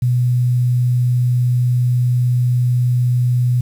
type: tone with quantisation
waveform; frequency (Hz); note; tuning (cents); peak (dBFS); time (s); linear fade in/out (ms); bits
sine; 123.47; B2; 0; -12; 0.02-3.61; 5; 7
effects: none